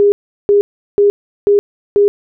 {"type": "tone bursts", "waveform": "sine", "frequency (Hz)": 407.1, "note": "G#4", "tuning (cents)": -35, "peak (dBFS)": -6, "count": 5, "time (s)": [0, 2.08], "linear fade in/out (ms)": 0, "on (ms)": 120, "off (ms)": 370, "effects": []}